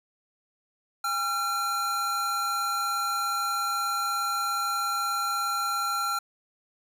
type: tone pair together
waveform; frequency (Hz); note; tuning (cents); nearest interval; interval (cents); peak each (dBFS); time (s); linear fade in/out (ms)
square; 812 / 1365.6; G#5 / F6; -39 / -39; major sixth; 900; -36 / -27; 1.04-6.19; 5
effects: none